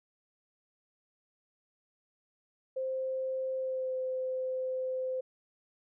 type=tone with pitch glide; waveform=sine; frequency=523.3 to 516.1 Hz; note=C5 to C5; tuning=0 to -24 cents; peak=-31 dBFS; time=2.76-5.21 s; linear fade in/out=10 ms; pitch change=-24 cents; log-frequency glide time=3.57-3.94 s; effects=none